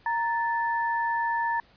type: tone pair together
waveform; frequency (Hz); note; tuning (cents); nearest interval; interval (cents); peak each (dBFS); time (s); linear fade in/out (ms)
sine; 930 / 1755.6; A#5 / A6; -4 / -4; major seventh; 1100; -25 / -30; 0.06-1.6; 2
effects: pink hiss -59 dBFS RMS until 1.76 s + resampled to 11025 Hz